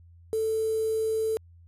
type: tone with quantisation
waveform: sine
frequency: 440.6 Hz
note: A4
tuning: 2 cents sharp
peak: -24 dBFS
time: 0.33-1.37 s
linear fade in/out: 0 ms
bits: 7
effects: added 85 Hz sine -50 dBFS peak until 1.67 s + resampled to 32000 Hz